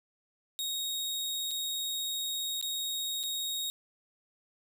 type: tone with dropouts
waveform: sawtooth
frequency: 3757 Hz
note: A#7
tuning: 13 cents sharp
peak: -29 dBFS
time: 0.59-3.7 s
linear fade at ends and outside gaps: 0 ms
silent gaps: 1.509-1.513 / 2.613-2.626 / 3.231-3.236 s
effects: none